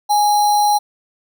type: tone with sample-and-hold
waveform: sine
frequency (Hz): 830.6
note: G#5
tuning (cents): 0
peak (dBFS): -11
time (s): 0.09-0.79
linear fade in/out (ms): 20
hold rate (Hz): 4900
effects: none